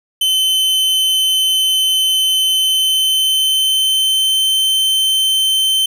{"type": "tone with pitch glide", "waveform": "45% pulse", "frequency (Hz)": [3061, 3091], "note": ["G7", "G7"], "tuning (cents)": [-42, -25], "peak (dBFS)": -12, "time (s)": [0.21, 5.86], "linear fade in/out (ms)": 5, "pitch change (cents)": 17, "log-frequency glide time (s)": [2.53, 4.49], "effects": []}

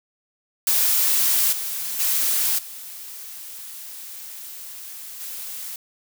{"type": "noise with level steps", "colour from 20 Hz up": "blue", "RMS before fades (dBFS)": [-19, -28, -21, -37, -33], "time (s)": [0.67, 5.76], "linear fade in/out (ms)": 2, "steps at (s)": [1.52, 1.99, 2.58, 5.2], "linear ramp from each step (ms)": 10, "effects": []}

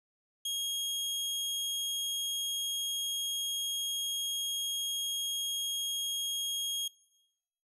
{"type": "tone", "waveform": "sawtooth", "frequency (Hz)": 3269, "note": "G#7", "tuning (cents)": -28, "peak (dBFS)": -29, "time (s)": [0.45, 6.88], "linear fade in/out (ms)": 5, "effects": ["noise-tail reverb RT60 1.0 s tail -23 dB re dry", "resampled to 32000 Hz"]}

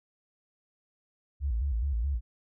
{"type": "tone with vibrato", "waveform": "sine", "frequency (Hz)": 63, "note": "B1", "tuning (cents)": 35, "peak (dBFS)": -26, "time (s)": [1.4, 2.21], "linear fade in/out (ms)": 50, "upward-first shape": "square", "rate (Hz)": 4.7, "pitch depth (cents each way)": 190, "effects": []}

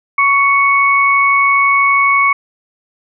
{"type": "tone pair together", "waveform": "sine", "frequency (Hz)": [1117.2, 2217], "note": ["C#6", "C#7"], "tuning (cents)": [13, 0], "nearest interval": "octave", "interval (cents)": 1187, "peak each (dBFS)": -11, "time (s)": [0.18, 2.33], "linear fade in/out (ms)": 5, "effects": []}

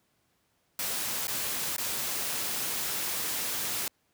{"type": "noise with dropouts", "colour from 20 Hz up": "white", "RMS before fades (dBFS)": -32, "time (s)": [0.79, 3.88], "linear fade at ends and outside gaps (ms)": 2, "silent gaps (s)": [[1.271, 1.28], [1.765, 1.781]], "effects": ["pink hiss -72 dBFS RMS until 4.13 s", "high-pass 80 Hz 12 dB/octave"]}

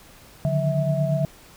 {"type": "tone cluster", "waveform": "sine", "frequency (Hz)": [145.5, 154.3, 180.8, 650], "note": ["D3", "D#3", "F#3", "E5"], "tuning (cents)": [-16, -14, -40, -24], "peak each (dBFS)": [-22, -28, -29, -25], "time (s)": [0.45, 1.25], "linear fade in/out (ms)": 0, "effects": ["pink hiss -49 dBFS RMS until 1.56 s"]}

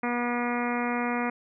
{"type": "harmonic tone with a mistuned harmonic", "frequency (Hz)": 241.6, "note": "B3", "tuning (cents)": -38, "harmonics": [1, 2, 3, 4, 5, 6, 7, 8, 9, 10], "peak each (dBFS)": [-29, -34, -34, -35, -36, -38, -42, -38, -38, -40], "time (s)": [0.03, 1.3], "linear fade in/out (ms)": 5, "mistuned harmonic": 9, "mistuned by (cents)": -17, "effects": []}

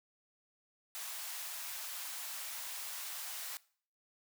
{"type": "high-pass noise", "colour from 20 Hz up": "white", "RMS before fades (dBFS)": -43, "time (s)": [0.95, 3.57], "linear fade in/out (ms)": 0, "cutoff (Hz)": 680, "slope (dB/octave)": 24, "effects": ["noise-tail reverb RT60 0.5 s tail -21 dB re dry"]}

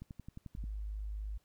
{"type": "click train", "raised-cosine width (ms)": 5, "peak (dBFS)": -33, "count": 8, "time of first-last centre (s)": [0.02, 0.639], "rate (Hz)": 11.3}
{"type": "tone", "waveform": "sine", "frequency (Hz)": 51.91, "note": "G#1", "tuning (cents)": 0, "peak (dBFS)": -37, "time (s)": [0.57, 1.38], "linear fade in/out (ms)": 10}
{"effects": ["pink hiss -75 dBFS RMS until 1.44 s"]}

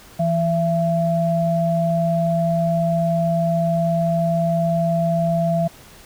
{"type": "tone pair together", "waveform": "sine", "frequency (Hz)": [166.3, 672.5], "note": ["E3", "E5"], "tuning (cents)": [16, 34], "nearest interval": "2 octaves", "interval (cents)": 2418, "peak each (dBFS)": -19, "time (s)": [0.19, 5.68], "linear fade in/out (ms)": 10, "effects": ["pink hiss -45 dBFS RMS until 6.05 s"]}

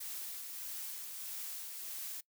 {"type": "noise with tremolo", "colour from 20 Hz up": "blue", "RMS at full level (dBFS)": -42, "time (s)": [0, 2.21], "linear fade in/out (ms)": 10, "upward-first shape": "triangle", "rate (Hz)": 1.6, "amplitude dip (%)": 35, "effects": ["noise-tail reverb RT60 0.1 s tail -22 dB re dry"]}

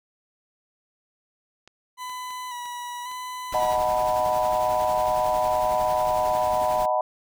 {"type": "clicks", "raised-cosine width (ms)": 0.2, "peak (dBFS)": -30, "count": 7, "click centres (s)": [1.676, 2.096, 2.306, 2.657, 3.115, 3.721, 3.849]}
{"type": "tone with vibrato", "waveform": "40% pulse", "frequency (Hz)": 987.8, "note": "B5", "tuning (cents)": 0, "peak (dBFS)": -31, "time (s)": [1.97, 3.78], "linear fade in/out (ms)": 50, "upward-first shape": "square", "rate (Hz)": 0.92, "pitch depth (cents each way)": 27}
{"type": "noise with tremolo", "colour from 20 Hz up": "pink", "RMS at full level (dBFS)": -36, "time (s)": [3.52, 6.86], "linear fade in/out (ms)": 5, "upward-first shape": "triangle", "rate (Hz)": 11, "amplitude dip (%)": 45}
{"type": "chord", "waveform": "sine", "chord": "B dominant seventh", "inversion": "first", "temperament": "equal", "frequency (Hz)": [622.3, 740, 880, 987.8], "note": ["D#5", "F#5", "A5", "B5"], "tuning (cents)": [0, 0, 0, 0], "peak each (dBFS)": [-24, -25, -30, -26], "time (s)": [3.54, 7.01], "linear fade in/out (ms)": 2}
{"effects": []}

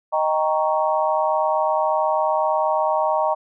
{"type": "chord", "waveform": "sine", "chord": "Eb dominant seventh", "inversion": "none", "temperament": "equal", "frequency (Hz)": [622.3, 784, 932.3, 1108.7], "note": ["Eb5", "G5", "Bb5", "Db6"], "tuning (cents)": [0, 0, 0, 0], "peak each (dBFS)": [-21, -24, -22, -26], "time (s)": [0.12, 3.35], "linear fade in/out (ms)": 20, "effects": []}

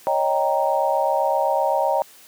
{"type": "chord", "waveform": "sine", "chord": "Eb dominant seventh", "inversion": "third", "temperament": "equal", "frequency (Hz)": [554.4, 622.3, 784, 932.3], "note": ["Db5", "Eb5", "G5", "Bb5"], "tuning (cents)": [0, 0, 0, 0], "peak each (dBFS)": -23, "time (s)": [0.07, 2.02], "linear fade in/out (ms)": 0, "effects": ["white hiss -48 dBFS RMS until 2.27 s", "high-pass 150 Hz 12 dB/octave"]}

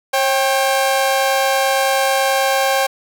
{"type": "tone pair together", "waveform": "sawtooth", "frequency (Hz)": [541.7, 788], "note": ["C#5", "G5"], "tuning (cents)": [-40, 9], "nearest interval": "tritone", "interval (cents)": 649, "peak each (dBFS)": -13, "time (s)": [0.13, 2.87], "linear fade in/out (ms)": 10, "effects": []}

